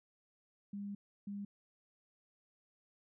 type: tone bursts at uneven times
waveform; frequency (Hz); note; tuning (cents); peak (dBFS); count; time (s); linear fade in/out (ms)
sine; 201.8; G#3; -49; -40; 2; 0.73-0.95 / 1.27-1.45; 5
effects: none